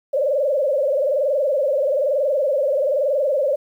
sine tone with frequency modulation, 561 Hz, C#5, 21 cents sharp, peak -16 dBFS, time 0.13-3.56 s, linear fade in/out 10 ms, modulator 21.1 Hz, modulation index 2.2, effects 9-bit

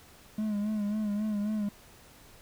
triangle tone with vibrato, 210 Hz, G#3, 19 cents sharp, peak -26 dBFS, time 0.38-1.69 s, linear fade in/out 5 ms, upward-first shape sine, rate 3.7 Hz, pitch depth 55 cents each way, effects pink hiss -55 dBFS RMS until 2.41 s

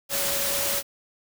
sine tone in noise, 560 Hz, C#5, 18 cents sharp, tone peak -33 dBFS, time 0.09-0.83 s, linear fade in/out 50 ms, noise white, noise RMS -26 dBFS, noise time 0.09-0.83 s, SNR -10 dB, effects none

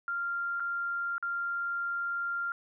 sine tone with dropouts, 1391 Hz, F6, 7 cents flat, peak -30 dBFS, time 0.08-2.52 s, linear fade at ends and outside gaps 1 ms, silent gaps 0.598-0.603 / 1.181-1.226 s, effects none

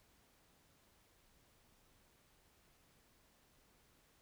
silence, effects pink hiss -71 dBFS RMS until 4.21 s

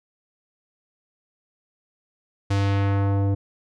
square tone with low-pass filter sweep, 99.3 Hz, G2, 23 cents sharp, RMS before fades -21 dBFS, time 2.5-3.35 s, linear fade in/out 10 ms, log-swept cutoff 6800 to 480 Hz, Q 0.87, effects none

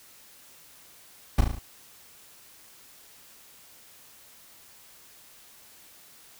brown noise with echo, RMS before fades -18 dBFS, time 1.38-1.41 s, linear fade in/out 5 ms, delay 36 ms, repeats 5, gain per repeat -4 dB, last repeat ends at 1.59 s, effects white hiss -53 dBFS RMS until 6.39 s

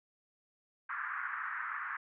white band-pass noise, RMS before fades -39 dBFS, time 0.89-1.97 s, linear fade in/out 5 ms, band 1100 to 1800 Hz, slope 48 dB/octave, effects none

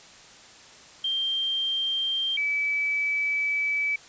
sine tone pair in turn, 3170 / 2298 Hz, G7 / D7, +19 / -38 cents, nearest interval tritone, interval 557 cents, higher first, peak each -24 / -23 dBFS, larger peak second, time 1.04-2.37 / 2.37-3.96 s, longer second, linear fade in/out 5 ms, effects white hiss -49 dBFS RMS until 4.08 s + resampled to 16000 Hz

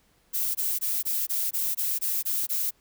violet noise bursts, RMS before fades -27 dBFS, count 10, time 0.33-2.71 s, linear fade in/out 20 ms, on 220 ms, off 20 ms, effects pink hiss -65 dBFS RMS until 2.8 s

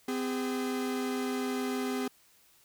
45% pulse tone pair together, 255.8 / 406.6 Hz, C4 / G#4, -39 / -37 cents, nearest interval minor sixth, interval 802 cents, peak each -32 / -35 dBFS, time 0.08-2.08 s, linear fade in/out 5 ms, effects white hiss -63 dBFS RMS until 2.64 s

